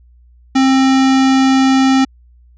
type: tone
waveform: square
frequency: 265.3 Hz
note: C4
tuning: 24 cents sharp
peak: -9 dBFS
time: 0.55-2.05 s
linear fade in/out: 10 ms
effects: added 60 Hz sine -43 dBFS peak until 2.57 s + resampled to 16000 Hz